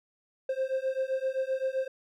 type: beating tone pair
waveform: triangle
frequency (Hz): 523.3 / 531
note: C5 / C5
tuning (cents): 0 / +25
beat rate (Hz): 7.7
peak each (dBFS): -29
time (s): 0.49-1.88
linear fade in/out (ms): 5
effects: none